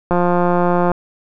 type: click train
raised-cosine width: 1 ms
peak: -3 dBFS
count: 143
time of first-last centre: 0.11-0.917 s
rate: 176 Hz
effects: none